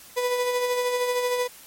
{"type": "tone with tremolo", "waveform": "35% pulse", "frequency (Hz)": 493.9, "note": "B4", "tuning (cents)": 0, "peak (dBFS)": -19, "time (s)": [0.16, 1.48], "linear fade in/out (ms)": 20, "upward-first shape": "sine", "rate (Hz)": 13, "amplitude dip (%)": 40, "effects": ["white hiss -47 dBFS RMS until 1.66 s", "MP3 64 kbps"]}